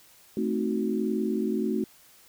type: chord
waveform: sine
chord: A diminished seventh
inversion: none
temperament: equal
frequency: 220 / 261.6 / 311.1 / 370 Hz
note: A3 / C4 / Eb4 / Gb4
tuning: 0 / 0 / 0 / 0 cents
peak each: -28 / -32 / -32 / -30 dBFS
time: 0.37-1.84 s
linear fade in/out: 2 ms
effects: white hiss -56 dBFS RMS until 2.28 s